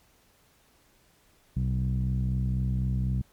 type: tone with low-pass filter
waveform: sawtooth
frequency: 64 Hz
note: C2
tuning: 38 cents flat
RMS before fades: -27 dBFS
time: 1.56-3.22 s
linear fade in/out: 10 ms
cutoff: 160 Hz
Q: 5.6
effects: pink hiss -63 dBFS RMS until 3.32 s + MP3 96 kbps